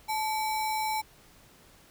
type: tone with sample-and-hold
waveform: sine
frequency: 869 Hz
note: A5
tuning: 22 cents flat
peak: -27 dBFS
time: 0.08-1.02 s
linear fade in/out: 20 ms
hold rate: 3150 Hz
effects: pink hiss -57 dBFS RMS until 1.9 s